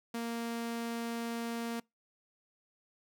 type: tone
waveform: sawtooth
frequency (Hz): 232.5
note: A#3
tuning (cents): -4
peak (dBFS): -31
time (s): 0.14-1.8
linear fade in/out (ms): 5
effects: noise-tail reverb RT60 0.2 s tail -25 dB re dry